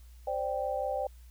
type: chord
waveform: sine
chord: C suspended second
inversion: none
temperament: just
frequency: 523.3 / 588.7 / 784.9 Hz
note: C5 / D5 / G5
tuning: 0 / +4 / +2 cents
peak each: -34 dBFS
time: 0.27-1.07 s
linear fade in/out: 5 ms
effects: added 60 Hz sine -49 dBFS peak until 1.3 s + white hiss -65 dBFS RMS until 1.3 s